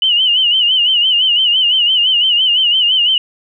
sine tone with vibrato, 2960 Hz, F#7, in tune, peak -9 dBFS, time 0.02-3.18 s, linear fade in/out 2 ms, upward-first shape sine, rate 5.9 Hz, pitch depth 94 cents each way, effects none

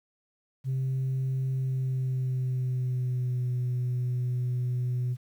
sine tone with pitch glide, 131.8 to 124.4 Hz, C3 to B2, +13 to +13 cents, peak -24 dBFS, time 0.64-5.17 s, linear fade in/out 50 ms, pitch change -100 cents, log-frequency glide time 1.52-3.53 s, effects tanh soft clip ceiling -24 dBFS + 10-bit

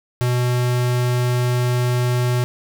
square tone, 123.47 Hz, B2, in tune, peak -17 dBFS, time 0.21-2.44 s, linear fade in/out 0 ms, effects none

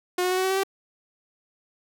sawtooth tone with pitch steps, 360.4 / 365 / 369.7 / 374.4 / 379.2 / 384 / 389 Hz, F#4 / F#4 / F#4 / F#4 / F#4 / G4 / G4, -45 / -24 / -1 / +20 / +43 / -36 / -13 cents, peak -18 dBFS, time 0.18-0.635 s, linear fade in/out 5 ms, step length 65 ms, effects none

